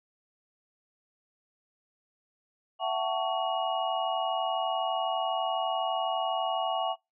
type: tone cluster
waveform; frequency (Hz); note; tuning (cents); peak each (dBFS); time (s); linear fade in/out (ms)
sine; 669 / 749 / 881 / 1119 / 2885; E5 / F#5 / A5 / C#6 / F#7; +25 / +21 / +2 / +16 / -44; -32 / -31 / -35 / -35 / -37; 2.79-6.96; 50
effects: noise-tail reverb RT60 0.2 s tail -24 dB re dry